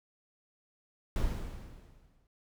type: noise with exponential decay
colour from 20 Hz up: brown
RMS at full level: -29 dBFS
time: 1.16-2.27 s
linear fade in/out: 1 ms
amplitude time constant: 240 ms
effects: none